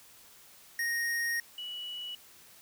square / sine tone pair in turn, 1864.7 / 2940 Hz, A#6 / F#7, 0 / -12 cents, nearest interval minor sixth, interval 788 cents, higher second, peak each -30 / -37 dBFS, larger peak first, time 0.79-1.4 / 1.58-2.15 s, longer first, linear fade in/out 2 ms, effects white hiss -56 dBFS RMS until 2.61 s

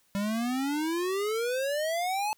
square exponential sweep, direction up, 196 to 871 Hz, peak -28 dBFS, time 0.15-2.33 s, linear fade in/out 0 ms, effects white hiss -67 dBFS RMS until 2.37 s

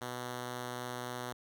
5% pulse tone, 123.47 Hz, B2, in tune, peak -27 dBFS, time 0.01-1.33 s, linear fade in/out 10 ms, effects none

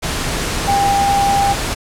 sine tone in noise, 798 Hz, G5, 31 cents sharp, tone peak -12 dBFS, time 0.67-1.54 s, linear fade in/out 20 ms, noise pink, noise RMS -20 dBFS, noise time 0.02-1.75 s, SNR +5 dB, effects low-pass 10000 Hz 12 dB/octave

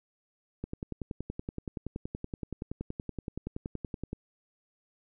click train, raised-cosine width 3 ms, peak -22 dBFS, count 38, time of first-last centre 0.64-4.131 s, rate 10.6 Hz, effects none

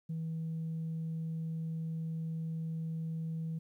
sine tone, 161.8 Hz, E3, 32 cents flat, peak -33 dBFS, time 0.09-3.59 s, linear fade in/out 10 ms, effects tanh soft clip ceiling -32 dBFS + 12-bit

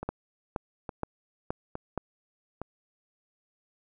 two click trains, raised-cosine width 1 ms, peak -16 / -21 dBFS, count 5 / 4, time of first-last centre 0.09-1.977 / 0.03-2.616 s, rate 2.12 / 1.16 Hz, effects none

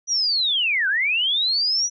sine linear two-way sweep, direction down then up, 5920 to 1480 to 5920 Hz, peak -18 dBFS, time 0.07-1.9 s, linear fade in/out 50 ms, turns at 0.88 s, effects none

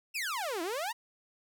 sawtooth exponential two-way sweep, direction down then up, 2777 to 317.4 to 988 Hz, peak -29 dBFS, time 0.14-0.93 s, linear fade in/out 20 ms, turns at 0.62 s, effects none

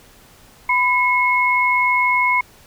sine tone pair together, 997 / 2176 Hz, B5 / C#7, +16 / -33 cents, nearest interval octave + major second, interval 1351 cents, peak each -17 / -16 dBFS, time 0.69-2.41 s, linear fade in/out 5 ms, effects pink hiss -48 dBFS RMS until 2.66 s

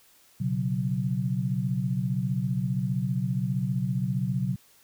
sine chord, B suspended second, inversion none, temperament equal, 123.47 / 138.59 / 185 Hz, B2 / C#3 / F#3, 0 / 0 / 0 cents, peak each -29 dBFS, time 0.4-4.56 s, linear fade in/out 10 ms, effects white hiss -59 dBFS RMS until 4.83 s

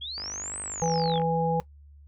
sine linear two-way sweep, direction up then down, 3195 to 8400 to 3195 Hz, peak -33 dBFS, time 0.01-1.19 s, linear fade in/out 10 ms, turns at 0.6 s
click train, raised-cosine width 0.5 ms, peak -26 dBFS, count 53, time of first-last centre 0.18-1.218 s, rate 50.1 Hz
harmonic tone, 164.81 Hz, E3, in tune, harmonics 1 / 3 / 5, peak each -27 / -27 / -27 dBFS, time 0.82-1.6 s, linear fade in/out 0 ms
effects noise-tail reverb RT60 0.1 s tail -18 dB re dry + added 72 Hz sine -48 dBFS peak until 2.07 s

